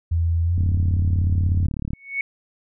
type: tone with pitch glide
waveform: sine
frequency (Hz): 83.6 to 87.96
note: E2 to F2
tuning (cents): +25 to +13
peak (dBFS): -17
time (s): 0.11-1.67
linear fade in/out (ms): 10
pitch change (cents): +88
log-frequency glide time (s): 0.44-0.55
type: click train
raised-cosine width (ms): 5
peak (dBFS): -15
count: 50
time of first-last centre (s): 0.58-1.934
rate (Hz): 36.2
type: tone with exponential growth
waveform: sine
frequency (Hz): 2217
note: C#7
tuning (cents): 0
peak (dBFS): -18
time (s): 1.93-2.21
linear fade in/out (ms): 2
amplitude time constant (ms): 59
effects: none